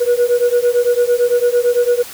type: beating tone pair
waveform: sine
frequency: 480 / 488.9 Hz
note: B4 / B4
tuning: -49 / -18 cents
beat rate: 8.9 Hz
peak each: -12 dBFS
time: 0-2.03 s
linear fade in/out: 20 ms
effects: tanh soft clip ceiling -8 dBFS + white hiss -33 dBFS RMS until 2.13 s